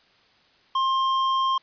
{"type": "tone with hard clipping", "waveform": "sine", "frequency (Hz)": 1060, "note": "C6", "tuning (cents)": 22, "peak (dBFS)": -22, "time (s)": [0.75, 1.58], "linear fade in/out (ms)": 5, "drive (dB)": 15, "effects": ["white hiss -59 dBFS RMS until 1.62 s", "resampled to 11025 Hz"]}